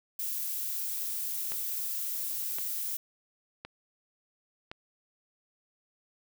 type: noise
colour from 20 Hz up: violet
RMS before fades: -34 dBFS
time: 0.19-2.97 s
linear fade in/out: 5 ms
type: click train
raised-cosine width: 0.3 ms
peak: -24 dBFS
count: 4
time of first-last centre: 1.52-4.715 s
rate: 0.939 Hz
effects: none